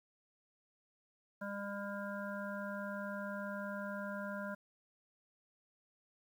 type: harmonic tone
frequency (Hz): 201.3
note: G3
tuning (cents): +46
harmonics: 1 / 3 / 5 / 7 / 8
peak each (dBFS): -43 / -44 / -49 / -46 / -50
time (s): 1.41-4.55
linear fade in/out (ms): 10
effects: 11-bit